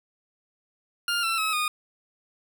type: tone with pitch steps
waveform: 20% pulse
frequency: 1405 / 1343.9 / 1285.4 / 1229.5 Hz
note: F6 / E6 / E6 / D#6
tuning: +10 / +33 / -44 / -21 cents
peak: -19 dBFS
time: 1.08-1.68 s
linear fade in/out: 2 ms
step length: 150 ms
effects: none